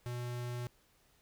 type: tone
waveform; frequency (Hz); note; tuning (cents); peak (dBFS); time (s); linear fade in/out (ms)
square; 121.9; B2; -22; -38; 0.06-0.67; 0
effects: pink hiss -69 dBFS RMS until 1.21 s